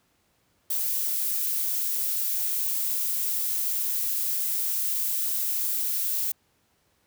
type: noise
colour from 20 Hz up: violet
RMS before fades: -27 dBFS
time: 0.7-6.32 s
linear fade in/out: 5 ms
effects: pink hiss -68 dBFS RMS until 7.06 s + high-pass 60 Hz 12 dB/octave